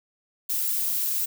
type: noise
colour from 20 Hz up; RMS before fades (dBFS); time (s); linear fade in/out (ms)
violet; -26; 0.49-1.26; 10
effects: none